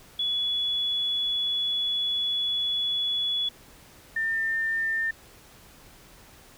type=tone pair in turn; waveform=sine; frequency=3400 / 1801.1 Hz; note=G#7 / A6; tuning=+40 / +40 cents; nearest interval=major seventh; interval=1100 cents; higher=first; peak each=-24 dBFS; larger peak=neither; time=0.19-3.49 / 4.16-5.11 s; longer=first; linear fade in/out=5 ms; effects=pink hiss -52 dBFS RMS until 6.57 s